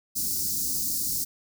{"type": "band-stop noise", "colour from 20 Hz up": "white", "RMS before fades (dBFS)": -28, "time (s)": [0.15, 1.25], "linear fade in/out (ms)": 20, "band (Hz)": [330, 4600], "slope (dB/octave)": 48, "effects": []}